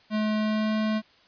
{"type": "tone with pitch glide", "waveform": "square", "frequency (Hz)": [214.4, 216.4], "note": ["A3", "A3"], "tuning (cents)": [-45, -29], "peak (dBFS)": -24, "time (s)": [0.1, 1.02], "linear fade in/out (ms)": 50, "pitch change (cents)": 16, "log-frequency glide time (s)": [0.36, 0.75], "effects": ["white hiss -58 dBFS RMS until 1.27 s", "resampled to 11025 Hz"]}